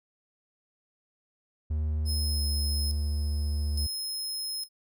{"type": "tone with pitch glide", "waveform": "triangle", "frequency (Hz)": [76.6, 73.78], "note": ["D#2", "D2"], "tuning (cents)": [-27, 9], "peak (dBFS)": -24, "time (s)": [1.7, 3.87], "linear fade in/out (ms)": 10, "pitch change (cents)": -64, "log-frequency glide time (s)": [2.24, 2.41]}
{"type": "tone with tremolo", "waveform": "sawtooth", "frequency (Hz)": 5150, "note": "E8", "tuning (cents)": -41, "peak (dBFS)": -29, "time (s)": [2.05, 4.69], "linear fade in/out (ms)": 50, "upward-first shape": "square", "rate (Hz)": 0.58, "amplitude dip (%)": 75}
{"effects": []}